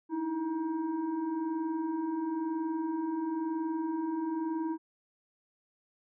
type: tone with frequency modulation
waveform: sine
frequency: 324 Hz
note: E4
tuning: 30 cents flat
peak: -30 dBFS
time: 0.09-4.78 s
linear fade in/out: 50 ms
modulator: 627 Hz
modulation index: 0.66
effects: none